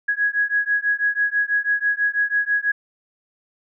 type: beating tone pair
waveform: sine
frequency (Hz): 1661.2 / 1667.3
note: G#6 / G#6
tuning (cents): 0 / +6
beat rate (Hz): 6.1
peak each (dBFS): -21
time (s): 0.08-2.72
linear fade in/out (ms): 10
effects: none